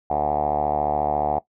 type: tone with low-pass filter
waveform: 5% pulse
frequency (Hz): 74.2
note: D2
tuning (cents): +18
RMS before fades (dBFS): -22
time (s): 0.1-1.39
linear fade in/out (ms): 5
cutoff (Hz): 760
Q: 8.6
effects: noise-tail reverb RT60 0.1 s tail -18 dB re dry